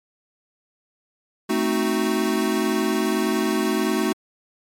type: chord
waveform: square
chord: A diminished seventh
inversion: none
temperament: equal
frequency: 220 / 261.6 / 311.1 / 370 Hz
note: A3 / C4 / Eb4 / Gb4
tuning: 0 / 0 / 0 / 0 cents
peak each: -25 / -28 / -26 / -25 dBFS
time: 1.49-4.13 s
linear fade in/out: 10 ms
effects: MP3 64 kbps